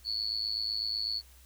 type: tone with amplitude modulation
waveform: sine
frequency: 4412 Hz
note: C#8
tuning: 9 cents flat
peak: -26 dBFS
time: 0.04-1.22 s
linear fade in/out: 50 ms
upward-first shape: sine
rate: 108 Hz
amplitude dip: 95%
effects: added 63 Hz sine -55 dBFS peak until 1.45 s + white hiss -60 dBFS RMS until 1.45 s